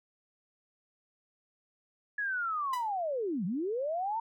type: linear two-way sweep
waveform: sine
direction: down then up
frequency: 1704 to 163.7 to 928 Hz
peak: -30 dBFS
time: 2.18-4.2 s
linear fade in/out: 5 ms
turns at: 3.45 s
type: tone with exponential decay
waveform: sawtooth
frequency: 987.8 Hz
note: B5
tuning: in tune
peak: -30 dBFS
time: 2.73-2.9 s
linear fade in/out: 5 ms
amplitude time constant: 36 ms
effects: none